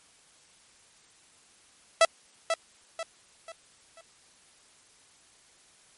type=tone with echo; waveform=sawtooth; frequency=659.3 Hz; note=E5; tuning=in tune; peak=-12 dBFS; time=2.01-2.05 s; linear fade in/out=2 ms; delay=490 ms; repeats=4; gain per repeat=-8 dB; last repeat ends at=4.01 s; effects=white hiss -59 dBFS RMS until 5.97 s + MP3 48 kbps